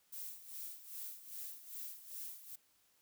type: noise with tremolo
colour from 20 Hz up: violet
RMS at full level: -45 dBFS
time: 0.12-2.56 s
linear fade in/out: 10 ms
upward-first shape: sine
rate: 2.5 Hz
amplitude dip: 75%
effects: white hiss -73 dBFS RMS until 3.01 s